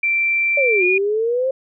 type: tone with pitch glide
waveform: sine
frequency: 2349 to 2439 Hz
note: D7 to D#7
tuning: 0 to -35 cents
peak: -15 dBFS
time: 0.03-0.98 s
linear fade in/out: 5 ms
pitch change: +65 cents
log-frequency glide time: 0.79-0.85 s
type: exponential two-way sweep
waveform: sine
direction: down then up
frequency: 587.3 to 357.4 to 537 Hz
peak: -16 dBFS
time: 0.57-1.51 s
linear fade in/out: 5 ms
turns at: 0.84 s
effects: none